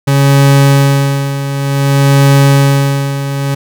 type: tone with tremolo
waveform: 40% pulse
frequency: 139.1 Hz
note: C#3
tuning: 6 cents sharp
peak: -3 dBFS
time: 0.07-3.55 s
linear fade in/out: 10 ms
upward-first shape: sine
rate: 0.55 Hz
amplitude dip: 70%
effects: none